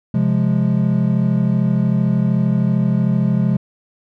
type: chord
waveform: triangle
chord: F minor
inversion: second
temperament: equal with one note detuned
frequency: 131.95 / 174.61 / 207.7 Hz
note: C3 / F3 / Ab3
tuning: +15 / 0 / 0 cents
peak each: -16 dBFS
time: 0.14-3.57 s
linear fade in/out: 5 ms
effects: none